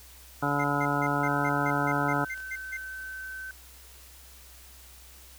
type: harmonic tone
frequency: 143.5 Hz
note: D3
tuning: 40 cents flat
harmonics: 1 / 2 / 3 / 4 / 5 / 6 / 7 / 9 / 10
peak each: -32 / -31 / -37 / -36 / -33 / -34 / -34 / -32 / -33 dBFS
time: 0.42-2.25 s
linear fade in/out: 10 ms
type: tone bursts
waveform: triangle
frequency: 2093 Hz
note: C7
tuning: in tune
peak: -31 dBFS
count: 11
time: 0.59-2.773 s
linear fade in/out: 10 ms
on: 53 ms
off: 160 ms
type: tone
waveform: sine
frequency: 1535 Hz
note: G6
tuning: 37 cents flat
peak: -36 dBFS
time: 1.23-3.51 s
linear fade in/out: 2 ms
type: clicks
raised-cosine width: 0.2 ms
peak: -33 dBFS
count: 2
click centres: 2.377 / 2.403 s
effects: added 63 Hz sine -52 dBFS peak until 5.38 s + white hiss -52 dBFS RMS until 5.38 s